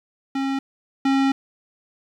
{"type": "tone pair in turn", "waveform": "square", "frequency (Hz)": [271.2, 271.2], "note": ["C#4", "C#4"], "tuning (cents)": [-38, -38], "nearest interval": "unison", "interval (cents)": 0, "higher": "neither", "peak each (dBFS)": [-22, -17], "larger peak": "second", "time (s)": [[0.35, 0.59], [1.05, 1.32]], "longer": "second", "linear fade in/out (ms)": 5, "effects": ["low-pass 4000 Hz 12 dB/octave", "9-bit"]}